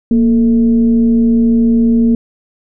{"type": "tone with frequency modulation", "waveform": "sine", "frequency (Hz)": 233.1, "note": "A#3", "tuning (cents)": 0, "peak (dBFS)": -7, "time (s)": [0.11, 2.15], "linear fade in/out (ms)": 2, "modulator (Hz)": 206, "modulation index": 0.38, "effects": []}